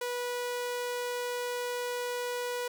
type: tone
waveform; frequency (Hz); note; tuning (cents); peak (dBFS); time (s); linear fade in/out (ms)
sawtooth; 488.9; B4; -18; -28; 0.01-2.68; 5
effects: none